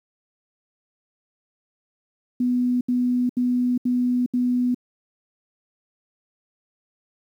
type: tone bursts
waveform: sine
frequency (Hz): 247.4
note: B3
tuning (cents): +3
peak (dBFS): -18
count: 5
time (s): 2.4-4.746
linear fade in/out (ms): 5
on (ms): 410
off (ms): 74
effects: 9-bit